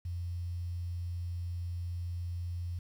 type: tone with quantisation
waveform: sine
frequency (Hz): 87.31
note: F2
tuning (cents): 0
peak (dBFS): -34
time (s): 0.05-2.79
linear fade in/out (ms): 5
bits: 10
effects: none